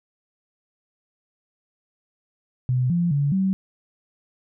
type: tone with pitch steps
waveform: sine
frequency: 126.5 / 172.9 / 142.5 / 191.1 Hz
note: B2 / F3 / C#3 / G3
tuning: +42 / -17 / +48 / -44 cents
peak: -18 dBFS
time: 2.69-3.53 s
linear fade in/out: 0 ms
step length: 210 ms
effects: none